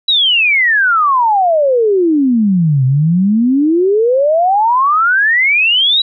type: exponential two-way sweep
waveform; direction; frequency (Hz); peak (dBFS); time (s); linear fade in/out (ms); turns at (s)
sine; down then up; 3951 to 126.9 to 3951; -8; 0.08-6.02; 5; 2.85
effects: none